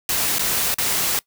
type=noise with dropouts; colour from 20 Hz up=white; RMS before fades=-21 dBFS; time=0.09-1.19 s; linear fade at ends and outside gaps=1 ms; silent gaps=0.384-0.393 / 0.742-0.784 s; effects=noise-tail reverb RT60 0.1 s tail -22 dB re dry